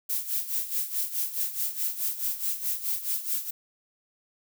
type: noise with tremolo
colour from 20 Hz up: violet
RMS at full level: -27 dBFS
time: 0.09-3.51 s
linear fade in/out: 10 ms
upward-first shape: sine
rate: 4.7 Hz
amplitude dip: 75%
effects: none